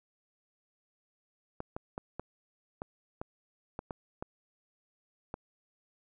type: clicks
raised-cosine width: 1 ms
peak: -23 dBFS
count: 10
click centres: 1.604 / 1.765 / 1.979 / 2.196 / 2.819 / 3.215 / 3.791 / 3.908 / 4.225 / 5.341 s
effects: none